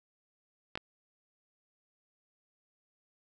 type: clicks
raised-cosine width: 0.3 ms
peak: -20 dBFS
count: 2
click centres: 0.755 / 0.775 s
effects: none